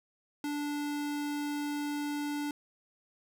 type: tone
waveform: square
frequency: 292.1 Hz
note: D4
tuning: 9 cents flat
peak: -33 dBFS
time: 0.44-2.51 s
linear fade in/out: 2 ms
effects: none